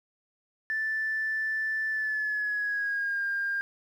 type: tone with pitch glide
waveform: sine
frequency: 1760 to 1604.6 Hz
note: A6 to G6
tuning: 0 to +40 cents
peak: -26 dBFS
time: 0.7-3.61 s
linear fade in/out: 0 ms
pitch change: -160 cents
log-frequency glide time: 1.89-3.24 s
effects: tanh soft clip ceiling -22 dBFS + 10-bit